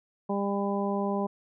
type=harmonic tone; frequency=200 Hz; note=G3; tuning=35 cents sharp; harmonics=1 / 2 / 3 / 4 / 5; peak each=-29 / -32 / -34 / -35 / -36 dBFS; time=0.29-1.27 s; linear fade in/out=10 ms; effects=none